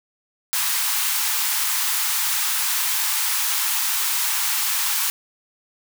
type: high-pass noise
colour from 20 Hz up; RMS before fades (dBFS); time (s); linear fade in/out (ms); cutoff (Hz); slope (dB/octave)
white; -22; 0.53-5.1; 0; 810; 96
effects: none